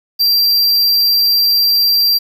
square tone, 4721 Hz, D8, 8 cents sharp, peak -10 dBFS, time 0.19-2.19 s, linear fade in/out 20 ms, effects 7-bit

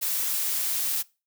blue noise, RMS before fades -27 dBFS, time 0.01-1.03 s, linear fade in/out 20 ms, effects noise-tail reverb RT60 0.3 s tail -23 dB re dry

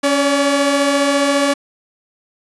sawtooth tone pair together, 278.7 / 572 Hz, C#4 / D5, +9 / -46 cents, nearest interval octave, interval 1245 cents, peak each -12 dBFS, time 0.03-1.54 s, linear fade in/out 10 ms, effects resampled to 24000 Hz

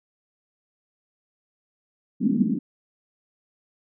pink band-pass noise, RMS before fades -22 dBFS, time 2.2-2.59 s, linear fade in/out 20 ms, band 190 to 280 Hz, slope 48 dB/octave, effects none

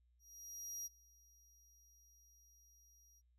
35% pulse tone with ADSR envelope, 5720 Hz, F8, 41 cents sharp, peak -40 dBFS, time 0.19-3.22 s, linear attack 670 ms, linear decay 23 ms, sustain -24 dB, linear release 41 ms, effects added 60 Hz sine -70 dBFS peak until 3.38 s

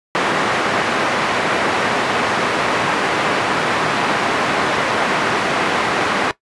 white band-pass noise, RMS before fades -18 dBFS, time 0.15-6.31 s, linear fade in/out 0 ms, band 170 to 1600 Hz, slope 12 dB/octave, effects noise-tail reverb RT60 0.1 s tail -17 dB re dry + resampled to 24000 Hz

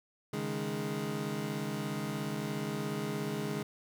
25% pulse chord, C# suspended second, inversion none, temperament equal, 138.59 / 155.56 / 207.7 Hz, C#3 / D#3 / G#3, 0 / 0 / 0 cents, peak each -36 / -35 / -33 dBFS, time 0.33-3.63 s, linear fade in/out 5 ms, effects none

